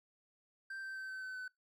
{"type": "tone with pitch steps", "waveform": "triangle", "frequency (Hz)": [1568, 1556.3, 1544.6, 1533.1, 1521.6, 1510.2], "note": ["G6", "G6", "G6", "G6", "F#6", "F#6"], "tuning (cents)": [0, -13, -26, -39, 48, 35], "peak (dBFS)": -40, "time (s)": [0.7, 1.48], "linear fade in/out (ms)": 5, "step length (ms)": 130, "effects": ["noise-tail reverb RT60 0.2 s tail -24 dB re dry"]}